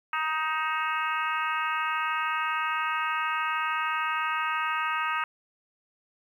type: harmonic tone with a mistuned harmonic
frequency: 313.1 Hz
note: D#4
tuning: 11 cents sharp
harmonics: 3 / 4 / 5 / 6 / 7 / 8 / 9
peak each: -33 / -29 / -33 / -37 / -38 / -36 / -41 dBFS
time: 0.13-5.24 s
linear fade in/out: 2 ms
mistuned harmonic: 8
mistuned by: +55 cents
effects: 10-bit